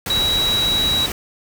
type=tone in noise; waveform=sine; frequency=3880 Hz; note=B7; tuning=31 cents flat; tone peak=-16 dBFS; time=0.1-1.06 s; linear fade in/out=2 ms; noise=pink; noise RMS=-25 dBFS; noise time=0.06-1.12 s; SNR=+6 dB; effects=none